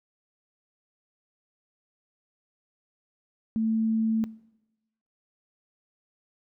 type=tone; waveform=sine; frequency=222.3 Hz; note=A3; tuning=18 cents sharp; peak=-23 dBFS; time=3.56-4.24 s; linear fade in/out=0 ms; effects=noise-tail reverb RT60 1.0 s tail -21 dB re dry